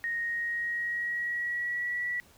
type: tone with pitch glide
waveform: sine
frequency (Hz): 1864.7 to 1946.1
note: A#6 to B6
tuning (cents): 0 to -26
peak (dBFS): -29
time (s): 0.04-2.2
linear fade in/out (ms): 0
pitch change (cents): +74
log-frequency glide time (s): 0.18-2.07
effects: pink hiss -59 dBFS RMS until 2.37 s